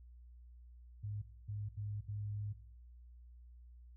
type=tone bursts at uneven times; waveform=sine; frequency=103.83 Hz; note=G#2; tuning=in tune; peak=-39 dBFS; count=4; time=1.03-1.22 / 1.48-1.69 / 1.77-2.01 / 2.08-2.53 s; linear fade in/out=10 ms; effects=noise-tail reverb RT60 0.8 s tail -22 dB re dry + added 60 Hz sine -54 dBFS peak until 3.96 s